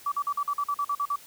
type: tone bursts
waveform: sine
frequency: 1152 Hz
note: D6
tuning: 34 cents flat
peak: -24 dBFS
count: 11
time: 0.06-1.159 s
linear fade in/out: 5 ms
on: 59 ms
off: 45 ms
effects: white hiss -50 dBFS RMS until 1.26 s